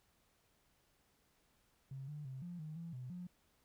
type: tone with pitch steps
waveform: triangle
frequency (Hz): 134.7 / 148.7 / 131.8 / 175 / 154.6 / 167.8 / 126.4 / 178.3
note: C#3 / D3 / C3 / F3 / D#3 / E3 / B2 / F3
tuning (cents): -49 / +22 / +13 / +4 / -11 / +31 / +41 / +36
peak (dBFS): -40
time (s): 1.91-3.27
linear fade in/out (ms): 5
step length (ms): 170
effects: tanh soft clip ceiling -42 dBFS + pink hiss -75 dBFS RMS until 3.64 s